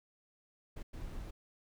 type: noise bursts at uneven times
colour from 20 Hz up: brown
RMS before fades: -43 dBFS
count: 2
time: 0.76-0.83 / 0.93-1.31 s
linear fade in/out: 10 ms
effects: none